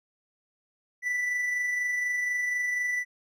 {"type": "tone with amplitude modulation", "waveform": "triangle", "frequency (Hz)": 1975.5, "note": "B6", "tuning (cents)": 0, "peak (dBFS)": -23, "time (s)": [1.02, 3.05], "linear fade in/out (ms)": 50, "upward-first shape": "sine", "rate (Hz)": 24.1, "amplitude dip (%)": 30, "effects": []}